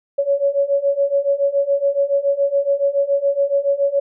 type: beating tone pair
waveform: sine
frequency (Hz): 556 / 563.1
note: C#5 / C#5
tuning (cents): +5 / +27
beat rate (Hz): 7.1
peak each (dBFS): -19 / -17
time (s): 0.18-4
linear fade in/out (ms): 10
effects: none